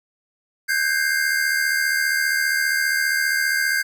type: tone cluster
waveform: square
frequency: 1540 / 1615 / 2107 Hz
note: G6 / G#6 / C7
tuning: -31 / -49 / +12 cents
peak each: -24 / -22 / -27 dBFS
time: 0.68-3.83 s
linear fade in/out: 20 ms
effects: none